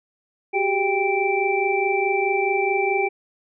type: tone cluster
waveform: sine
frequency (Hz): 378.3 / 403 / 793 / 2336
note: F#4 / G4 / G5 / D7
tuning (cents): +38 / +48 / +20 / -10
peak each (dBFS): -24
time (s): 0.53-3.09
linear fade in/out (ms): 20
effects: none